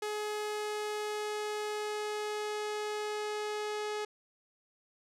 sawtooth tone with low-pass filter sweep, 421.9 Hz, G#4, 27 cents sharp, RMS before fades -36 dBFS, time 0.02-4.05 s, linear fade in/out 5 ms, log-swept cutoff 11000 to 7300 Hz, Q 0.76, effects none

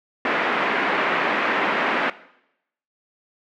white band-pass noise, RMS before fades -22 dBFS, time 0.25-2.1 s, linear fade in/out 2 ms, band 210 to 2200 Hz, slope 24 dB/octave, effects noise-tail reverb RT60 0.8 s tail -18 dB re dry

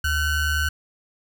square ring-modulated tone, 723 Hz, F#5, 40 cents flat, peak -18 dBFS, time 0.04-0.69 s, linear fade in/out 5 ms, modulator 798 Hz, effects none

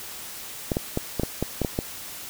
clicks, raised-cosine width 2 ms, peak -10 dBFS, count 9, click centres 0.718 / 0.769 / 0.974 / 1.197 / 1.234 / 1.426 / 1.617 / 1.648 / 1.789 s, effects white hiss -38 dBFS RMS until 2.29 s

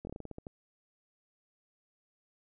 slowing click train, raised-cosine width 2 ms, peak -29 dBFS, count 10, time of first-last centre 0.05-0.468 s, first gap 21 ms, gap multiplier 1.19, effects none

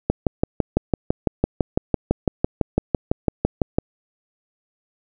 click train, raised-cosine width 2 ms, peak -3 dBFS, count 23, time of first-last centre 0.1-3.785 s, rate 5.97 Hz, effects none

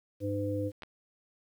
harmonic tone, 101.4 Hz, G#2, 41 cents flat, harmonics 1 / 3 / 5, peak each -34 / -34 / -34 dBFS, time 0.2-0.72 s, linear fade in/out 50 ms
clicks, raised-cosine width 0.3 ms, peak -27 dBFS, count 2, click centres 0.822 / 0.834 s
effects 10-bit

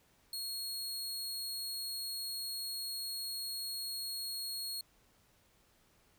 sawtooth tone, 4307 Hz, C8, 49 cents sharp, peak -35 dBFS, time 0.33-4.81 s, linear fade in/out 2 ms, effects pink hiss -69 dBFS RMS until 6.18 s

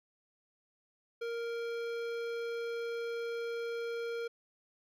sine tone with hard clipping, 466.2 Hz, A#4, in tune, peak -37 dBFS, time 1.21-4.28 s, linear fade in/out 10 ms, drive 15 dB, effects none

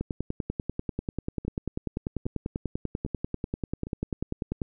two click trains, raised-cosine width 3 ms, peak -16 / -24 dBFS, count 48 / 4, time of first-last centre 0.01-4.618 / 1.45-3.869 s, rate 10.2 / 1.24 Hz, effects none

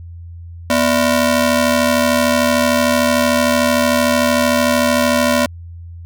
sawtooth ring-modulated tone, 415.3 Hz, G#4, in tune, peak -5 dBFS, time 0.7-5.46 s, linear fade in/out 2 ms, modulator 171 Hz, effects added 85 Hz sine -30 dBFS peak until 6.05 s

